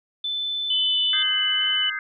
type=tone with pitch glide; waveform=sine; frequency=3517 to 3539 Hz; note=A7 to A7; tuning=-1 to +9 cents; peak=-24 dBFS; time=0.24-1.23 s; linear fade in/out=5 ms; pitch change=+10 cents; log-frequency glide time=0.61-0.96 s
type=tone with vibrato; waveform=sine; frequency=3001 Hz; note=F#7; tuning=24 cents sharp; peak=-20 dBFS; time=0.7-1.9 s; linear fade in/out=5 ms; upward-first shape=sine; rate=2.3 Hz; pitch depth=8 cents each way
type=chord; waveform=sine; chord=Ab major seventh; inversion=second; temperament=just; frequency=1245.9 / 1557.4 / 1661.2 / 2077 Hz; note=Eb6 / G6 / Ab6 / C7; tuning=+2 / -12 / 0 / -13 cents; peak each=-36 / -30 / -35 / -30 dBFS; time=1.13-1.99 s; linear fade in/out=2 ms
effects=none